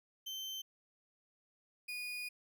35% pulse tone pair in turn, 3100 / 2460 Hz, G7 / D#7, -20 / -20 cents, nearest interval major third, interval 400 cents, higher first, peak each -39 / -38 dBFS, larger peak second, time 0.26-0.62 / 1.88-2.29 s, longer second, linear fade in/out 10 ms, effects none

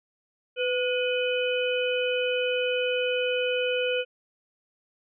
harmonic tone with a mistuned harmonic, 500 Hz, B4, 21 cents sharp, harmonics 1 / 3 / 5 / 6, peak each -25 / -34 / -31 / -33 dBFS, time 0.56-4.05 s, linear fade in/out 50 ms, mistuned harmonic 3, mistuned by -59 cents, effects none

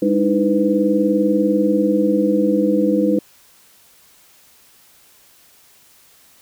sine tone cluster, 202.7 / 300 / 320.2 / 500 Hz, G#3 / D4 / D#4 / B4, -42 / +37 / +50 / +21 cents, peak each -19 dBFS, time 0.02-3.19 s, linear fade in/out 5 ms, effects white hiss -51 dBFS RMS until 6.41 s

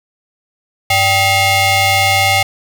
sawtooth ring-modulated tone, 681 Hz, F5, 44 cents flat, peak -3 dBFS, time 0.9-2.43 s, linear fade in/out 5 ms, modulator 1460 Hz, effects none

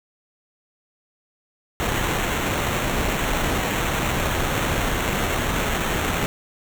pink noise with sample-and-hold, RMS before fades -23 dBFS, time 1.8-6.26 s, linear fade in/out 0 ms, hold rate 4900 Hz, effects none

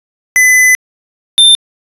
square tone pair in turn, 2011 / 3583 Hz, B6 / A7, +31 / +31 cents, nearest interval minor seventh, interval 1000 cents, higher second, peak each -5 / -3 dBFS, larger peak second, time 0.36-0.75 / 1.38-1.55 s, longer first, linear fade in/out 0 ms, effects resampled to 32000 Hz

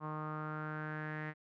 sawtooth tone with low-pass filter sweep, 153.8 Hz, D#3, 20 cents flat, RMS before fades -41 dBFS, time 0-1.34 s, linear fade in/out 50 ms, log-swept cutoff 1100 to 1900 Hz, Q 5.7, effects none

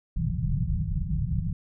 white low-pass noise, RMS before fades -27 dBFS, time 0.16-1.53 s, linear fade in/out 5 ms, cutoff 180 Hz, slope 96 dB/octave, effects none

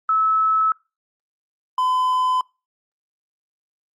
sine / triangle tone pair in turn, 1300 / 1015.3 Hz, E6 / B5, -24 / +48 cents, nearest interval major third, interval 428 cents, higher first, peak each -15 dBFS, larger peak neither, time 0.09-0.72 / 1.78-2.41 s, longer neither, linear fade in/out 2 ms, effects noise-tail reverb RT60 0.3 s tail -26 dB re dry + Opus 32 kbps

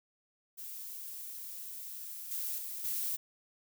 violet noise with level steps, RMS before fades -44 / -37 / -41 / -35 dBFS, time 0.57-3.17 s, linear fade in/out 20 ms, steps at 2.31 / 2.58 / 2.84 s, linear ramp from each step 5 ms, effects none

